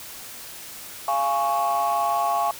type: chord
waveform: sine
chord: Db major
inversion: first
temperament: just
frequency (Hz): 693 / 831.5 / 1108.7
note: F5 / Ab5 / Db6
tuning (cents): -14 / +2 / 0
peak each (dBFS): -23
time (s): 1.08-2.51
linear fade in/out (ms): 2
effects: tanh soft clip ceiling -15 dBFS + white hiss -39 dBFS RMS until 2.59 s